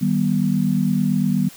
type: chord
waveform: sine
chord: Eb augmented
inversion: none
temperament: just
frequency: 155.56 / 194.45 / 243.1 Hz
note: Eb3 / G3 / B3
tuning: 0 / -14 / -27 cents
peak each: -22 / -19 / -21 dBFS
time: 0.01-1.49 s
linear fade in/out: 10 ms
effects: white hiss -43 dBFS RMS until 1.56 s